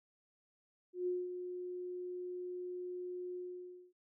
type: tone with ADSR envelope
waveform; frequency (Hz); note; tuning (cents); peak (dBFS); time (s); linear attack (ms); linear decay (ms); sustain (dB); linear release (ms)
sine; 360; F#4; -47; -32; 0.93-3.93; 140; 210; -8; 570
effects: none